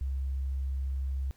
sine tone, 67 Hz, C2, 42 cents sharp, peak -29 dBFS, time 0.01-1.31 s, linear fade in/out 0 ms, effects pink hiss -65 dBFS RMS until 1.36 s

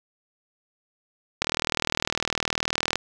click train, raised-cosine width 0.2 ms, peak -5 dBFS, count 62, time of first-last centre 1.42-2.957 s, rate 39.7 Hz, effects none

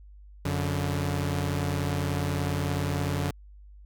sawtooth tone pair together, 90.28 / 143.7 Hz, F#2 / D3, -42 / -37 cents, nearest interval minor sixth, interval 805 cents, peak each -25 dBFS, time 0.45-3.31 s, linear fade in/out 5 ms, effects added 50 Hz sine -46 dBFS peak until 3.85 s

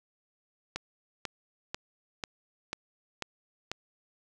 click train, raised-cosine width 0.2 ms, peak -16 dBFS, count 7, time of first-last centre 0.76-3.716 s, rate 2.03 Hz, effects none

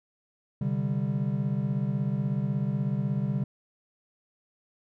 triangle chord, C suspended second, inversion none, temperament just, 130.81 / 147.16 / 196.22 Hz, C3 / D3 / G3, 0 / +4 / +2 cents, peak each -28 dBFS, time 0.61-3.44 s, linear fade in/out 5 ms, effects none

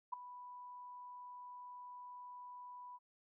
sine tone with ADSR envelope, 987.8 Hz, B5, in tune, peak -34 dBFS, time 0.12-2.99 s, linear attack 14 ms, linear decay 6 ms, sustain -15 dB, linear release 36 ms, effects none

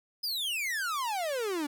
45% pulse exponential sweep, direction down, 5100 to 280 Hz, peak -30 dBFS, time 0.23-1.67 s, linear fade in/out 10 ms, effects none

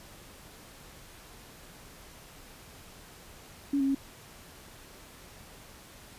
sine tone with pitch steps, 281.3 / 271.6 / 273.6 Hz, C#4 / C#4 / C#4, +26 / -35 / -23 cents, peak -24 dBFS, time 3.73-3.949 s, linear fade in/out 5 ms, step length 73 ms, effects pink hiss -51 dBFS RMS until 6.18 s + resampled to 32000 Hz

